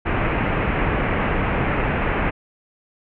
pink low-pass noise, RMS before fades -21 dBFS, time 0.05-2.31 s, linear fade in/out 20 ms, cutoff 2600 Hz, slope 48 dB/octave, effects none

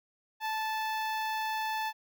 sawtooth tone with notch filter, 875 Hz, A5, 10 cents flat, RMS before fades -33 dBFS, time 0.4-1.93 s, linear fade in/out 50 ms, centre 8700 Hz, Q 0.62, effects none

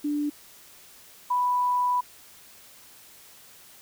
sine tone pair in turn, 293.8 / 988.2 Hz, D4 / B5, +1 / +1 cents, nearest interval octave + major sixth, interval 2100 cents, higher second, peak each -24 / -21 dBFS, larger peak second, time 0.04-0.3 / 1.3-2.01 s, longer second, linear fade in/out 10 ms, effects white hiss -51 dBFS RMS until 3.81 s

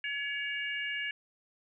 harmonic tone, 565 Hz, C#5, 33 cents sharp, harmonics 3 / 4 / 5, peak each -36 / -37 / -38 dBFS, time 0.04-1.11 s, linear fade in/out 2 ms, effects none

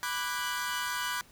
sawtooth chord, G# half-diminished seventh, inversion first, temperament equal with one note detuned, 987.8 / 1174.7 / 1480 / 1629.9 Hz, B5 / D6 / F#6 / G#6, 0 / 0 / 0 / -33 cents, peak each -32 / -35 / -32 / -35 dBFS, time 0.03-1.21 s, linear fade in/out 0 ms, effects pink hiss -58 dBFS RMS until 1.31 s

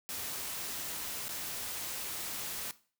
white noise with dropouts, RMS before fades -39 dBFS, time 0.09-2.71 s, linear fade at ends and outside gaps 0 ms, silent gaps 1.283-1.291 s, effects noise-tail reverb RT60 0.4 s tail -17 dB re dry

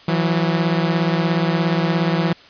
sawtooth beating tone pair, 164.81 / 181.81 Hz, E3 / F#3, 0 / -30 cents, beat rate 17 Hz, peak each -14 / -17 dBFS, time 0.08-2.33 s, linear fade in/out 5 ms, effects white hiss -45 dBFS RMS until 2.49 s + resampled to 11025 Hz

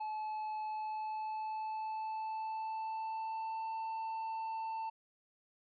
triangle tone with pitch glide, 861 to 891.9 Hz, A5 to A5, -38 to +23 cents, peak -35 dBFS, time 0-4.9 s, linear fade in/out 10 ms, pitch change +61 cents, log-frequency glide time 0.64-3.71 s, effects resampled to 11025 Hz

